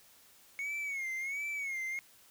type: tone with vibrato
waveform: triangle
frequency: 2200 Hz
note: C#7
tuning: 14 cents flat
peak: -33 dBFS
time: 0.59-1.99 s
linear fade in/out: 0 ms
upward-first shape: sine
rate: 1.4 Hz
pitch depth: 99 cents each way
effects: white hiss -61 dBFS RMS until 2.3 s